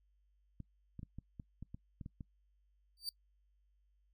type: clicks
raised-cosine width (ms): 5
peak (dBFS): -34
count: 10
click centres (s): 0.603 / 0.993 / 1.031 / 1.186 / 1.398 / 1.626 / 1.745 / 2.012 / 2.061 / 2.208
type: tone with exponential growth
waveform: 40% pulse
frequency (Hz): 4628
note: D8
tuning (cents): -26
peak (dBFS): -33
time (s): 2.97-3.09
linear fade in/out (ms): 1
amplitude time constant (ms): 25
effects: noise-tail reverb RT60 0.1 s tail -23 dB re dry + added 50 Hz sine -70 dBFS peak until 4.13 s